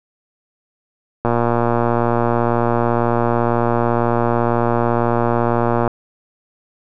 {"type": "click train", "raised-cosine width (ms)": 1, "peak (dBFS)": -3, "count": 547, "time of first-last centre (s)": [1.25, 5.877], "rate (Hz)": 118, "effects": []}